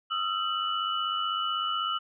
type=tone cluster; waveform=sine; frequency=1255 / 1351 / 2960 Hz; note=D#6 / E6 / F#7; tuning=+15 / +42 / 0 cents; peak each=-32 / -31 / -31 dBFS; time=0.1-1.99 s; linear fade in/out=20 ms; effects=none